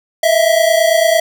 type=tone pair together; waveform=square; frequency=640 / 669 Hz; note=D#5 / E5; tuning=+49 / +25 cents; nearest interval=minor second; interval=76 cents; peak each=-13 dBFS; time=0.23-1.2 s; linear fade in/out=5 ms; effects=none

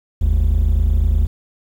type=tone pair together; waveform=triangle; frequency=48 / 76.2 Hz; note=G1 / D#2; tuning=-36 / -36 cents; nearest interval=minor sixth; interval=800 cents; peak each=-12 dBFS; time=0.21-1.27 s; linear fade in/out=10 ms; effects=tanh soft clip ceiling -7 dBFS + 8-bit

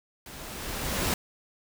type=noise with level ramp; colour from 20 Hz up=pink; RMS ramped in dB=-44 to -26 dBFS; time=0.26-1.14 s; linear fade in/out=2 ms; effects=none

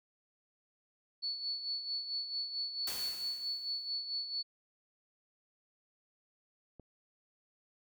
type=tone with tremolo; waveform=sine; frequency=4435 Hz; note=C#8; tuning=in tune; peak=-33 dBFS; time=1.22-4.43 s; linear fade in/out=20 ms; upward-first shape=sine; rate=4.5 Hz; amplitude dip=60%
type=noise with exponential decay; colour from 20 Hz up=white; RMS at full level=-39 dBFS; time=2.87-3.93 s; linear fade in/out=5 ms; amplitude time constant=230 ms
type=click; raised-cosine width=2 ms; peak=-38 dBFS; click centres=6.797 s
effects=none

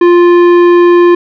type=tone with tanh clipping; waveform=sine; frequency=349.2 Hz; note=F4; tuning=in tune; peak=-4 dBFS; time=0.01-1.15 s; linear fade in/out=5 ms; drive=13 dB; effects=none

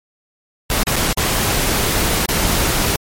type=noise with dropouts; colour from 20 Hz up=pink; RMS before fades=-17 dBFS; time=0.7-2.96 s; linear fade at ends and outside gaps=1 ms; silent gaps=0.833-0.869 / 0.959-0.964 / 1.129-1.173 / 2.259-2.287 s; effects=MP3 64 kbps

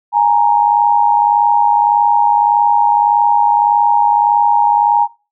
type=tone pair together; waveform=sine; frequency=830.6 / 932.3 Hz; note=G#5 / A#5; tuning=0 / 0 cents; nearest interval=major second; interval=200 cents; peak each=-11 dBFS; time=0.12-5.08 s; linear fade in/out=50 ms; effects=noise-tail reverb RT60 0.3 s tail -21 dB re dry

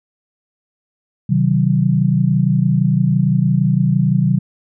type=chord; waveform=sine; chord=C diminished; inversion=none; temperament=just; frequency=130.81 / 156.98 / 188.37 Hz; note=C3 / Eb3 / Gb3; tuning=0 / +16 / +31 cents; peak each=-16 dBFS; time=1.29-4.39 s; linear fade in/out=10 ms; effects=none

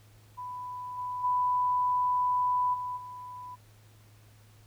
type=tone with level steps; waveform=sine; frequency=994 Hz; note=B5; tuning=11 cents sharp; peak=-36 / -32 / -24 / -32 / -40 dBFS; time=0.37-3.56 s; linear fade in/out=20 ms; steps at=0.97 / 1.23 / 2.73 / 2.96 s; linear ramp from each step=20 ms; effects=added 106 Hz sine -55 dBFS peak until 4.66 s + pink hiss -62 dBFS RMS until 4.66 s

